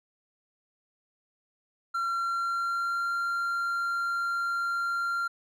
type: tone with pitch glide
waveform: triangle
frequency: 1367 to 1383.7 Hz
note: F6 to F6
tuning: -37 to -16 cents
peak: -25 dBFS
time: 1.94-5.28 s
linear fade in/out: 10 ms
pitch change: +21 cents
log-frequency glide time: 2.09-3.12 s
effects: none